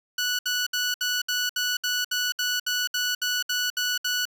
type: tone bursts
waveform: 15% pulse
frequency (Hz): 1477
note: F#6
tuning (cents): -3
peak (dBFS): -17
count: 15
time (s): 0.18-4.254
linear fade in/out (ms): 5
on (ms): 210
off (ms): 66
effects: none